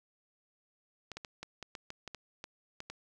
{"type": "clicks", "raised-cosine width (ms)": 0.2, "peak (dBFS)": -25, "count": 12, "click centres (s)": [1.117, 1.17, 1.248, 1.43, 1.627, 1.752, 1.904, 2.077, 2.147, 2.441, 2.804, 2.9], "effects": []}